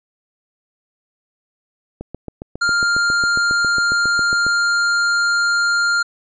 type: click train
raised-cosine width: 2 ms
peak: -15 dBFS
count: 19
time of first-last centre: 2.01-4.466 s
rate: 7.33 Hz
type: tone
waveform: square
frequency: 1400 Hz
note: F6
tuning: 4 cents sharp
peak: -15 dBFS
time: 2.61-6.03 s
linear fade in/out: 10 ms
effects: resampled to 16000 Hz